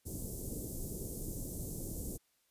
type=band-stop noise; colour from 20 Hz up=pink; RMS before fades=-41 dBFS; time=0.05-2.18 s; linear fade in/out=20 ms; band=460 to 7400 Hz; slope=24 dB/octave; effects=white hiss -75 dBFS RMS until 2.5 s + resampled to 32000 Hz